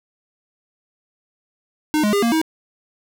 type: tone with pitch steps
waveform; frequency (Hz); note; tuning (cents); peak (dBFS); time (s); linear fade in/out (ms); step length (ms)
square; 305.8 / 209.2 / 404.2 / 233 / 318.7; D#4 / G#3 / G#4 / A#3 / D#4; -30 / +13 / -47 / -1 / +42; -16; 1.94-2.415; 0; 95
effects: none